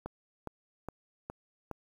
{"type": "click train", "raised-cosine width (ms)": 1, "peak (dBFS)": -24, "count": 5, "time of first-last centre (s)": [0.06, 1.713], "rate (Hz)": 2.42, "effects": ["9-bit"]}